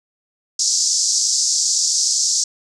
pink band-pass noise, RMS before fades -18 dBFS, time 0.59-2.44 s, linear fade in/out 5 ms, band 4900 to 7500 Hz, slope 48 dB/octave, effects none

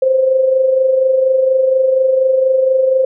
sine tone with amplitude modulation, 524 Hz, C5, 2 cents sharp, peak -7 dBFS, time 0.02-3.05 s, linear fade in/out 5 ms, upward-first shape sine, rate 24.2 Hz, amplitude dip 50%, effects none

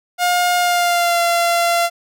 sawtooth tone with pitch glide, 712 to 686.2 Hz, F5 to F5, +33 to -31 cents, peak -10 dBFS, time 0.18-1.9 s, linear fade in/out 50 ms, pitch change -64 cents, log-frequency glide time 0.57-1.21 s, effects none

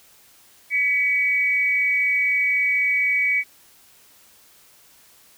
sine tone pair together, 1980.8 / 2266 Hz, B6 / C#7, +5 / +37 cents, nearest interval major second, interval 232 cents, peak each -25 / -18 dBFS, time 0.7-3.44 s, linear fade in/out 50 ms, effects white hiss -53 dBFS RMS until 5.37 s

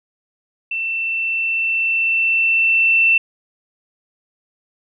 sine tone with level ramp, 2681 Hz, E7, 29 cents sharp, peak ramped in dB -20 to -10 dBFS, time 0.71-3.18 s, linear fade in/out 5 ms, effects none

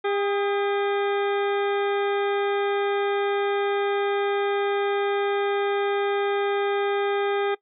harmonic tone with a mistuned harmonic, 402.1 Hz, G4, 44 cents sharp, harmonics 1 / 2 / 3 / 4 / 5 / 6 / 8 / 9, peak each -23 / -29 / -33 / -35 / -37 / -39 / -41 / -42 dBFS, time 0.04-7.55 s, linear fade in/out 10 ms, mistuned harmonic 3, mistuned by +55 cents, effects noise-tail reverb RT60 0.1 s tail -20 dB re dry

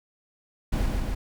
brown noise with echo, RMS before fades -24 dBFS, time 0.72-0.87 s, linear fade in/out 10 ms, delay 140 ms, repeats 2, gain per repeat -2 dB, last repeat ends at 1.15 s, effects none

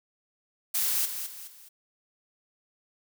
blue noise with echo, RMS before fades -27 dBFS, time 0.74-1.06 s, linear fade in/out 10 ms, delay 210 ms, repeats 3, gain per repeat -8 dB, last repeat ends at 1.69 s, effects none

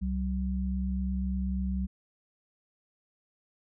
sine tone pair together, 66 / 189.77 Hz, C2 / F#3, +16 / +44 cents, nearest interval octave + tritone, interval 1828 cents, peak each -30 / -31 dBFS, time 0.01-1.87 s, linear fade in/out 20 ms, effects none

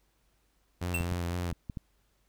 sawtooth tone with vibrato, 87.31 Hz, F2, in tune, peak -27 dBFS, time 0.81-1.52 s, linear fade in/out 10 ms, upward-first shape sine, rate 3.9 Hz, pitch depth 33 cents each way
square tone with exponential decay, 2694 Hz, E7, 37 cents sharp, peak -28 dBFS, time 0.94-1.11 s, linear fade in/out 5 ms, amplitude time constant 36 ms
clicks, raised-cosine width 5 ms, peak -24 dBFS, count 5, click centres 1.008 / 1.122 / 1.526 / 1.698 / 1.772 s
effects added 50 Hz sine -70 dBFS peak until 2.28 s + pink hiss -73 dBFS RMS until 2.28 s

